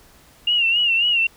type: tone with vibrato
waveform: sine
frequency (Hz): 2802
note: F7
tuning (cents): +5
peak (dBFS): -15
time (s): 0.47-1.27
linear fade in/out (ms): 5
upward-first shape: sine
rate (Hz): 3.7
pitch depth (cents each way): 79
effects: pink hiss -51 dBFS RMS until 1.36 s